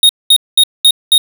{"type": "tone bursts", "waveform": "square", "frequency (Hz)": 3729, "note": "A#7", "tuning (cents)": 0, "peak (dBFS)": -4, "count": 5, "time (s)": [0.03, 1.18], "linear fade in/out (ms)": 2, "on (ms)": 62, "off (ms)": 210, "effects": []}